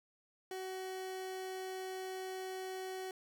30% pulse tone, 375.7 Hz, F#4, 26 cents sharp, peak -38 dBFS, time 0.51-3.11 s, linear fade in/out 2 ms, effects none

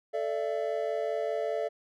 triangle chord, A suspended fourth, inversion none, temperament equal with one note detuned, 440 / 587.3 / 672.3 Hz, A4 / D5 / E5, 0 / 0 / +34 cents, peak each -31 dBFS, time 0.13-1.69 s, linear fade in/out 20 ms, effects none

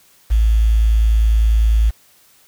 sine tone with quantisation, 55 Hz, A1, in tune, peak -10 dBFS, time 0.3-1.91 s, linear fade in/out 20 ms, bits 6, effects white hiss -52 dBFS RMS until 2.47 s

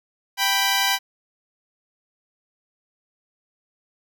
10% pulse tone pair together, 784 / 987.8 Hz, G5 / B5, 0 / 0 cents, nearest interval major third, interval 400 cents, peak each -13 dBFS, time 0.37-0.99 s, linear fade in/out 50 ms, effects none

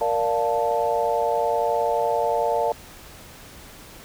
sine chord, Bb major seventh, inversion none, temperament equal, 466.2 / 587.3 / 698.5 / 880 Hz, Bb4 / D5 / F5 / A5, 0 / 0 / 0 / 0 cents, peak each -25 dBFS, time 0.01-2.72 s, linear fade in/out 2 ms, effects pink hiss -44 dBFS RMS until 4.04 s

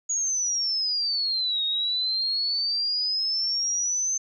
sine exponential two-way sweep, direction down then up, 6760 to 3729 to 6270 Hz, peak -23 dBFS, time 0.09-4.18 s, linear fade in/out 10 ms, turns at 1.64 s, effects none

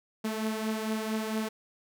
sawtooth beating tone pair, 217.7 / 222.1 Hz, A3 / A3, -18 / +16 cents, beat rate 4.4 Hz, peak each -27 / -32 dBFS, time 0.24-1.49 s, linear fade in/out 10 ms, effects none

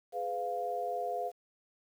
sine chord, F diminished, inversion first, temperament just, 419.1 / 502.9 / 698.5 Hz, Ab4 / Cb5 / F5, +16 / +31 / 0 cents, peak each -40 / -38 / -34 dBFS, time 0.12-1.32 s, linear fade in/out 50 ms, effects 10-bit

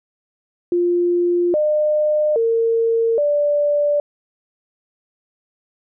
sine tone with pitch steps, 350.1 / 605 / 457.1 / 585 Hz, F4 / D#5 / A#4 / D5, +4 / -49 / -34 / -7 cents, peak -14 dBFS, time 0.72-4 s, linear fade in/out 2 ms, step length 820 ms, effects none

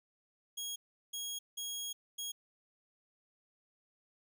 20% pulse tone bursts at uneven times, 3300 Hz, G#7, 12 cents flat, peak -33 dBFS, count 4, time 0.57-0.76 / 1.13-1.39 / 1.57-1.93 / 2.18-2.32 s, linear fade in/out 10 ms, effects none

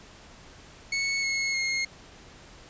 sawtooth tone with pitch steps, 2207 / 2177 / 2147 Hz, C#7 / C#7 / C7, -8 / -32 / +44 cents, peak -22 dBFS, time 0.92-1.85 s, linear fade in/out 5 ms, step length 310 ms, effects pink hiss -50 dBFS RMS until 2.69 s + resampled to 16000 Hz

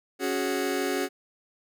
sawtooth chord, C# suspended fourth, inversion none, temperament just, 277.2 / 369.6 / 415.8 Hz, C#4 / F#4 / G#4, 0 / -2 / +2 cents, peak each -26 / -25 / -27 dBFS, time 0.19-1.09 s, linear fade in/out 50 ms, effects none

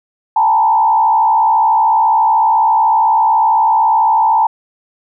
sine tone with frequency modulation, 888 Hz, A5, 16 cents sharp, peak -8 dBFS, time 0.36-4.47 s, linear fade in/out 5 ms, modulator 66.1 Hz, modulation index 0.96, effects none

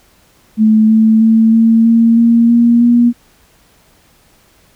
sine tone with pitch steps, 217.6 / 220.5 / 223.5 / 226.4 / 229.5 / 232.5 / 235.7 / 238.8 Hz, A3 / A3 / A3 / A3 / A#3 / A#3 / A#3 / A#3, -19 / +4 / +27 / +50 / -27 / -4 / +19 / +42 cents, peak -5 dBFS, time 0.57-3.13 s, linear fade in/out 50 ms, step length 320 ms, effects pink hiss -50 dBFS RMS until 4.75 s

